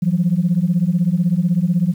sine beating tone pair, 167.4 / 183.4 Hz, E3 / F#3, +27 / -15 cents, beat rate 16 Hz, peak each -16 dBFS, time 0.02-1.94 s, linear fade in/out 10 ms, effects tanh soft clip ceiling -7 dBFS + 8-bit

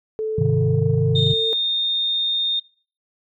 sine tone with pitch glide, 436.5 to 448.3 Hz, A4 to A4, -14 to +32 cents, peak -21 dBFS, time 0.19-1.53 s, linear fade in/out 0 ms, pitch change +46 cents, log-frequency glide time 0.62-0.86 s
sine chord, Ab major, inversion none, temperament equal, 103.83 / 130.81 / 155.56 Hz, Ab2 / C3 / Eb3, 0 / 0 / 0 cents, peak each -22 / -19 / -20 dBFS, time 0.38-1.34 s, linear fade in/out 5 ms
sine tone, 3658 Hz, A#7, 33 cents flat, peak -18 dBFS, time 1.15-2.6 s, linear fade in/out 10 ms
effects noise-tail reverb RT60 0.4 s tail -20 dB re dry + tanh soft clip ceiling -6 dBFS

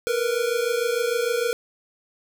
square tone pair together, 461.7 / 488.3 Hz, A#4 / B4, -17 / -20 cents, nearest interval minor second, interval 97 cents, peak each -25 dBFS, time 0.07-1.53 s, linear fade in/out 0 ms, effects none

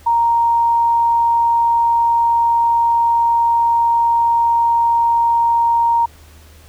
sine tone, 932.3 Hz, A#5, in tune, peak -11 dBFS, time 0.06-6.06 s, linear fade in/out 10 ms, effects added 77 Hz sine -42 dBFS peak until 6.68 s + pink hiss -47 dBFS RMS until 6.68 s

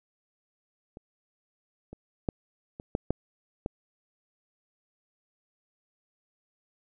clicks, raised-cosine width 2 ms, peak -30 / -29 / -14 / -26 / -13 / -12 / -17 dBFS, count 7, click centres 0.971 / 1.93 / 2.288 / 2.799 / 2.951 / 3.106 / 3.661 s, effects none

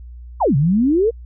sine exponential two-way sweep, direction down then up, 1108.7 to 130.81 to 483.6 Hz, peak -12 dBFS, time 0.4-1.11 s, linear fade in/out 20 ms, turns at 0.56 s, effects added 60 Hz sine -33 dBFS peak until 1.25 s

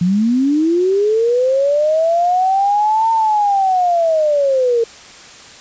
sine linear two-way sweep, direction up then down, 168.9 to 909 to 453.2 Hz, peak -11 dBFS, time 0.01-4.84 s, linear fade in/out 5 ms, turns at 3.11 s, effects white hiss -38 dBFS RMS until 5.6 s + resampled to 16000 Hz

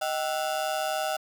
35% pulse ring-modulated tone, 698.5 Hz, F5, in tune, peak -22 dBFS, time 0.01-1.17 s, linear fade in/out 10 ms, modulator 71.7 Hz, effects 8-bit

